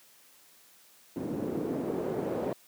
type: noise with low-pass filter sweep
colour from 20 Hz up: white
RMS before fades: -32 dBFS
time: 1.16-2.53 s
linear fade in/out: 2 ms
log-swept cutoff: 300 to 490 Hz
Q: 1.7
effects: white hiss -59 dBFS RMS until 2.67 s + high-pass 150 Hz 12 dB/octave